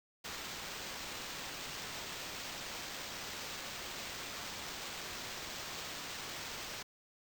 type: noise with sample-and-hold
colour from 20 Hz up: white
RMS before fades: -44 dBFS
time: 0.24-6.83 s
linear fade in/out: 10 ms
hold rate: 11025 Hz
effects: none